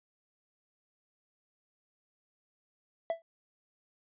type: tone with exponential decay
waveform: triangle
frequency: 663 Hz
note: E5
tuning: 10 cents sharp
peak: -23 dBFS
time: 3.1-3.22 s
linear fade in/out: 1 ms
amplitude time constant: 25 ms
effects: resampled to 8000 Hz